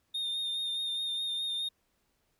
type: tone with vibrato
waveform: triangle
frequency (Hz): 3658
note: A#7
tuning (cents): -33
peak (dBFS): -30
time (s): 0.14-1.69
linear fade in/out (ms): 10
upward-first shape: sine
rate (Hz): 4.8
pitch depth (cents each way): 25
effects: pink hiss -75 dBFS RMS until 2.39 s